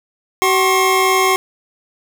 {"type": "tone pair together", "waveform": "25% pulse", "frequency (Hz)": [379.2, 1074], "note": ["F#4", "C6"], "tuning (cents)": [43, 45], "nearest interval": "octave + tritone", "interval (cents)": 1802, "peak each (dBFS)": -11, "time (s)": [0.42, 1.36], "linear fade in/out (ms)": 0, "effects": []}